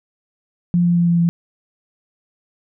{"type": "tone with pitch steps", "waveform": "sine", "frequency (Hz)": [174.61, 173.4, 172.21, 171.02, 169.84], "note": ["F3", "F3", "F3", "F3", "F3"], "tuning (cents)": [0, -12, -24, -36, -48], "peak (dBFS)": -12, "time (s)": [0.74, 1.29], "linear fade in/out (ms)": 0, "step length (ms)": 110, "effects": []}